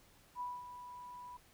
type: tone with ADSR envelope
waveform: sine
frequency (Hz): 985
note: B5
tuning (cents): -5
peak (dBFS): -37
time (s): 0.35-1.37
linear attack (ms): 57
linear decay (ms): 220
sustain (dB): -10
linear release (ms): 5
effects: pink hiss -65 dBFS RMS until 1.53 s